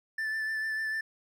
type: tone with vibrato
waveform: triangle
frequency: 1760 Hz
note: A6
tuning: in tune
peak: -28 dBFS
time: 0.18-1.01 s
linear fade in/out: 5 ms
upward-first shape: sine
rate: 6.7 Hz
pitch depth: 18 cents each way
effects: none